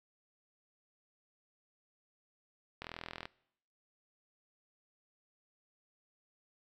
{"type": "click train", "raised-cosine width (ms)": 0.3, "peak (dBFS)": -25, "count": 19, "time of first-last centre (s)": [2.82, 3.255], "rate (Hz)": 41.4, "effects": ["noise-tail reverb RT60 0.7 s tail -22 dB re dry"]}